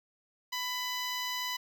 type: tone with notch filter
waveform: 10% pulse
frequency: 997 Hz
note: B5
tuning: 16 cents sharp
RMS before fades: -35 dBFS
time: 0.52-1.57 s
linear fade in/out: 10 ms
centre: 9100 Hz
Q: 1.6
effects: none